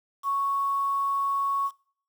sine tone with quantisation, 1108.7 Hz, C#6, in tune, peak -23 dBFS, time 0.23-1.71 s, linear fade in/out 50 ms, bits 8, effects noise-tail reverb RT60 0.5 s tail -22 dB re dry

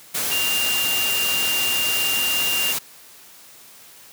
sine tone in noise, 2794 Hz, F7, in tune, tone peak -21 dBFS, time 0.31-2.73 s, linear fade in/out 10 ms, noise white, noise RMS -24 dBFS, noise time 0.14-2.79 s, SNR 0 dB, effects white hiss -46 dBFS RMS until 4.12 s + high-pass 100 Hz 12 dB/octave

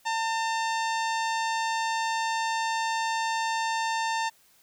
harmonic tone, 900 Hz, A5, 39 cents sharp, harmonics 1 / 2 / 3 / 4 / 5 / 6 / 7 / 8 / 9, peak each -27 / -33 / -37 / -39 / -41 / -43 / -44 / -45 / -46 dBFS, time 0.05-4.3 s, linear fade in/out 20 ms, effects white hiss -61 dBFS RMS until 4.62 s

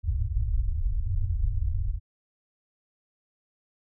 pink low-pass noise, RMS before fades -26 dBFS, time 0.03-2 s, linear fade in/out 50 ms, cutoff 110 Hz, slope 96 dB/octave, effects none

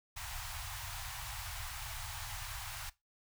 pink band-stop noise, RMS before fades -43 dBFS, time 0.16-2.9 s, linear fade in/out 10 ms, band 120 to 730 Hz, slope 48 dB/octave, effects noise-tail reverb RT60 0.2 s tail -19 dB re dry

